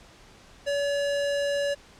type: tone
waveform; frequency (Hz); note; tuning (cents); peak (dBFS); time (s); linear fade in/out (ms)
square; 569; C#5; +45; -25; 0.66-1.75; 20
effects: pink hiss -52 dBFS RMS until 1.99 s + low-pass 7000 Hz 12 dB/octave